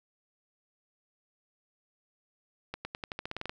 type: accelerating click train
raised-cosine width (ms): 0.3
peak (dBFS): -20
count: 12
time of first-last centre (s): 2.74-3.495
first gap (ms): 110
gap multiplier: 0.9
effects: none